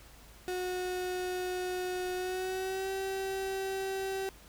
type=tone with pitch glide; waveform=35% pulse; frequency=364.9 to 385.3 Hz; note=F#4 to G4; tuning=-24 to -30 cents; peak=-31 dBFS; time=0.48-4.29 s; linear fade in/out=0 ms; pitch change=+94 cents; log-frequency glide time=2.15-2.91 s; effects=added 53 Hz sine -57 dBFS peak until 4.48 s + pink hiss -56 dBFS RMS until 4.48 s